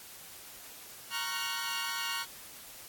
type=chord; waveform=15% pulse; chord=Gb major seventh; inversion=first; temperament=equal with one note detuned; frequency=932.3 / 1108.7 / 1396.9 / 1505 Hz; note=Bb5 / Db6 / F6 / Gb6; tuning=0 / 0 / 0 / +29 cents; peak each=-32 dBFS; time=1.1-2.26 s; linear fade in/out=50 ms; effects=white hiss -49 dBFS RMS until 2.88 s + AAC 64 kbps